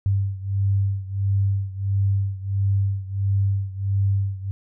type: beating tone pair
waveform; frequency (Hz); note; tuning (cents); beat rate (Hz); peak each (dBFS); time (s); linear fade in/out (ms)
sine; 98 / 99.5; G2 / G2; 0 / +26; 1.5; -21 / -24; 0.06-4.51; 0
effects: none